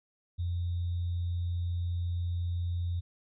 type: tone with sample-and-hold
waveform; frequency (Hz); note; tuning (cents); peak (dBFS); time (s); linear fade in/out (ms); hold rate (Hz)
sine; 87.2; F2; -2; -29; 0.38-3.01; 20; 3675
effects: resampled to 11025 Hz